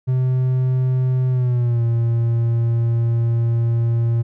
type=tone with pitch glide; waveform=triangle; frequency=128.5 to 116.48 Hz; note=C3 to A#2; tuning=-31 to -1 cents; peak=-13 dBFS; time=0.07-4.23 s; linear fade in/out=20 ms; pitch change=-170 cents; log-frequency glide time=1.29-1.83 s; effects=none